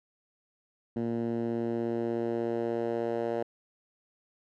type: tone with band-pass filter sweep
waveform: 10% pulse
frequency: 116.54 Hz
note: A#2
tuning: in tune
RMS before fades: -31 dBFS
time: 0.96-3.43 s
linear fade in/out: 5 ms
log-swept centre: 240 to 530 Hz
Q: 1.5
effects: none